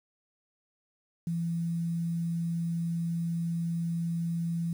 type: tone with quantisation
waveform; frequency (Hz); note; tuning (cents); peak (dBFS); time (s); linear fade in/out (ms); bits
sine; 168.3; E3; +36; -28; 1.27-4.73; 2; 9
effects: none